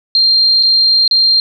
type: tone with dropouts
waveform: sine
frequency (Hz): 4186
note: C8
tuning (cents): 0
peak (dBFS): -7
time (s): 0.15-1.4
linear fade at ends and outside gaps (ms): 1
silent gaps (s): 0.628-0.633 / 1.078-1.111
effects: none